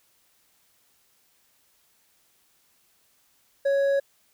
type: tone with hard clipping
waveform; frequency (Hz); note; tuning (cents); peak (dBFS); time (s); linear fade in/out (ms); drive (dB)
triangle; 555; C#5; +2; -21; 3.65-4; 10; 8
effects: white hiss -65 dBFS RMS until 4.33 s